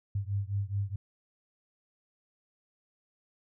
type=beating tone pair; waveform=sine; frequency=98 / 102.7 Hz; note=G2 / G#2; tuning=0 / -19 cents; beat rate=4.7 Hz; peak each=-32 / -33 dBFS; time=0.15-0.96 s; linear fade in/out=5 ms; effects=none